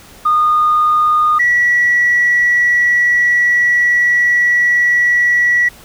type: tone pair in turn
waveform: sine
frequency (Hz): 1226 / 1939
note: D#6 / B6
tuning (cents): -26 / -32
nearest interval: minor sixth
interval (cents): 794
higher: second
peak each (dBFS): -8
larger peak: neither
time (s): 0.25-1.39 / 1.39-5.69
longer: second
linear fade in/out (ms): 10
effects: tanh soft clip ceiling -4 dBFS + pink hiss -40 dBFS RMS until 5.84 s